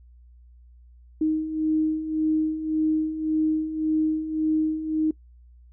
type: beating tone pair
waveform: sine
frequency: 311.1 / 312.9 Hz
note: D#4 / D#4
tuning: 0 / +10 cents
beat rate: 1.8 Hz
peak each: -28 / -22 dBFS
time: 1.21-5.11 s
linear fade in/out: 5 ms
effects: noise-tail reverb RT60 0.1 s tail -21 dB re dry + added 60 Hz sine -48 dBFS peak until 5.72 s